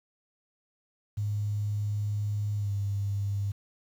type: tone with pitch glide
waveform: sine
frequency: 103.83 to 100.41 Hz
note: G#2 to G2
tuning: 0 to +42 cents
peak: -27 dBFS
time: 1.17-3.52 s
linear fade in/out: 10 ms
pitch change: -58 cents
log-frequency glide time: 2.56-2.71 s
effects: 9-bit